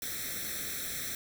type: noise with comb filter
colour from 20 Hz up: white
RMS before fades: -37 dBFS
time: 0.02-1.15 s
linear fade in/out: 2 ms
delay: 0.52 ms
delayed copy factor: +1
effects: none